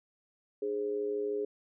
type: tone with amplitude modulation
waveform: sine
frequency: 415.3 Hz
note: G#4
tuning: in tune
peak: -27 dBFS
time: 0.62-1.45 s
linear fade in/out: 5 ms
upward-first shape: sine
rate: 113 Hz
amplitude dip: 70%
effects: none